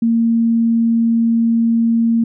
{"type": "tone", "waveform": "sine", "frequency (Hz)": 229.9, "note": "A#3", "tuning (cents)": -24, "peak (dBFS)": -11, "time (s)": [0.02, 2.24], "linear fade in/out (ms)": 5, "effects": []}